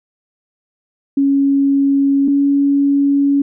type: tone pair in turn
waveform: sine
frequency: 277.2 / 280.9 Hz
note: C#4 / C#4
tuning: 0 / +23 cents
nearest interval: unison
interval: 23 cents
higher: second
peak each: -10 dBFS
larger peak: neither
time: 1.17-2.28 / 2.28-3.42 s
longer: second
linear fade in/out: 5 ms
effects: none